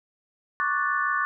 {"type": "chord", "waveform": "sine", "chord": "D major seventh", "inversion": "third", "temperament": "equal", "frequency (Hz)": [1108.7, 1174.7, 1480, 1760], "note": ["C#6", "D6", "F#6", "A6"], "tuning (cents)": [0, 0, 0, 0], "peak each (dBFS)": -28, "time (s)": [0.6, 1.25], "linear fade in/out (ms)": 0, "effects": []}